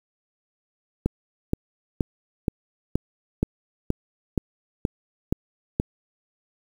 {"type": "click train", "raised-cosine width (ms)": 3, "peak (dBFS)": -8, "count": 11, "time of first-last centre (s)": [1.06, 5.799], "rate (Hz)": 2.11, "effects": ["7-bit"]}